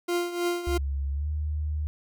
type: tone with tremolo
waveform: 40% pulse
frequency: 349.2 Hz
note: F4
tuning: in tune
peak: -22 dBFS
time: 0.08-0.78 s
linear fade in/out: 10 ms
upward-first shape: triangle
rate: 3.2 Hz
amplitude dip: 75%
type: tone with pitch glide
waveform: sine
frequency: 69.3 to 75.57 Hz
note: C#2 to D#2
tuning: 0 to -50 cents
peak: -26 dBFS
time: 0.67-1.87 s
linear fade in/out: 0 ms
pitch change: +150 cents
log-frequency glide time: 1.12-1.28 s
effects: none